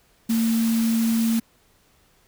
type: tone in noise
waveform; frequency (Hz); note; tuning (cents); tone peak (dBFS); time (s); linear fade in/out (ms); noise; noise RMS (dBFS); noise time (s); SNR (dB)
sine; 227.5; A#3; -42; -18; 0.29-1.4; 10; white; -33; 0.29-1.4; +12
effects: pink hiss -60 dBFS RMS until 2.27 s